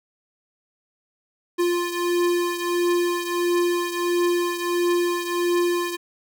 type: beating tone pair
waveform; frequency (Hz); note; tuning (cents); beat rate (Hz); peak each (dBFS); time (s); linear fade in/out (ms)
square; 349.2 / 350.7; F4 / F4; 0 / +7; 1.5; -22 / -27; 1.58-5.97; 20
effects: none